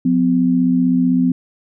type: tone pair together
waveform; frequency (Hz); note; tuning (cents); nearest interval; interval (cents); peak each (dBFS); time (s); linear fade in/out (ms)
sine; 179.1 / 254.9; F3 / C4; +44 / -45; tritone; 611; -17 / -13; 0.05-1.32; 5
effects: none